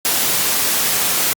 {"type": "noise", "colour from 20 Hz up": "white", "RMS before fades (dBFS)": -17, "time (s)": [0.05, 1.33], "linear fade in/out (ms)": 0, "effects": ["high-pass 100 Hz 12 dB/octave", "Opus 48 kbps"]}